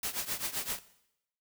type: noise with tremolo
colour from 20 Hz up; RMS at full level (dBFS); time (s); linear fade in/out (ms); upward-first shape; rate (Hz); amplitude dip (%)
white; -32; 0.03-0.79; 2; triangle; 7.7; 90
effects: noise-tail reverb RT60 0.8 s tail -17 dB re dry